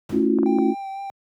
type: noise with exponential decay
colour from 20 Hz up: brown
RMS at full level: -27 dBFS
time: 0.09-0.41 s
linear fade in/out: 5 ms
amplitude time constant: 69 ms
type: chord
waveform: sine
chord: F# minor seventh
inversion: first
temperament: equal with one note detuned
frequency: 220 / 277.2 / 329.6 / 360.5 Hz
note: A3 / C#4 / E4 / F#4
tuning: 0 / 0 / 0 / -45 cents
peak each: -22 / -21 / -22 / -22 dBFS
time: 0.11-0.75 s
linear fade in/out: 50 ms
type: clicks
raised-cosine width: 1 ms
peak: -18 dBFS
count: 3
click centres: 0.387 / 0.432 / 0.586 s
type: tone with vibrato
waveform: triangle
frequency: 784 Hz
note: G5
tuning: in tune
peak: -27 dBFS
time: 0.46-1.1 s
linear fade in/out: 0 ms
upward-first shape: sine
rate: 4 Hz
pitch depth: 18 cents each way
effects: high-pass 100 Hz 12 dB/octave